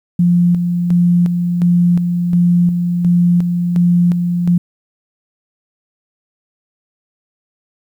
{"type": "tone with tremolo", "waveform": "sine", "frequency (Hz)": 174.8, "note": "F3", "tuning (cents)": 2, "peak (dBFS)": -8, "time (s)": [0.19, 4.58], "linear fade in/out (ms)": 5, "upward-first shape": "square", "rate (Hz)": 1.4, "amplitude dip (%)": 45, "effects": ["8-bit"]}